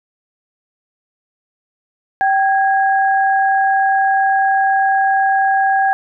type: tone pair together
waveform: sine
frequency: 777.1 / 1645 Hz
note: G5 / G#6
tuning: -15 / -17 cents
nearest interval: octave + minor second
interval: 1298 cents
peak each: -12 / -18 dBFS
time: 2.21-5.93 s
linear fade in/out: 0 ms
effects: none